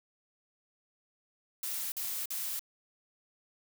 blue noise bursts, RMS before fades -36 dBFS, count 3, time 1.63-2.594 s, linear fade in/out 2 ms, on 290 ms, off 47 ms, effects none

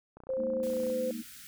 click train, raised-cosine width 1 ms, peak -35 dBFS, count 23, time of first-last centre 0.17-0.901 s, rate 30.1 Hz
sine tone with pitch glide, 525 to 513.3 Hz, C5 to C5, +6 to -33 cents, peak -29 dBFS, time 0.29-1.11 s, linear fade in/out 2 ms, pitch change -39 cents, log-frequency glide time 0.54-0.84 s
sine chord, Ab suspended second, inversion none, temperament equal, 207.7 / 233.1 / 311.1 Hz, Ab3 / Bb3 / Eb4, 0 / 0 / 0 cents, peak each -43 / -37 / -43 dBFS, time 0.37-1.23 s, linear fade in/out 20 ms
white band-stop noise, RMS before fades -49 dBFS, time 0.63-1.47 s, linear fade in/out 0 ms, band 280 to 1300 Hz, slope 96 dB/octave
effects none

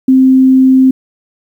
sine tone, 261.6 Hz, C4, in tune, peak -3 dBFS, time 0.08-0.91 s, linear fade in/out 5 ms, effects 7-bit

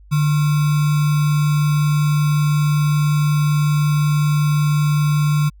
sine tone with sample-and-hold, 149.1 Hz, D3, 27 cents sharp, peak -13 dBFS, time 0.11-5.5 s, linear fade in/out 20 ms, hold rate 1225 Hz, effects added 50 Hz sine -42 dBFS peak until 5.6 s

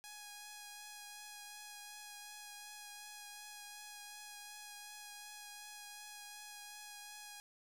5% pulse tone with vibrato, 830.6 Hz, G#5, in tune, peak -38 dBFS, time 0.04-7.4 s, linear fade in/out 0 ms, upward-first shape triangle, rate 2.7 Hz, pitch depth 15 cents each way, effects 11-bit

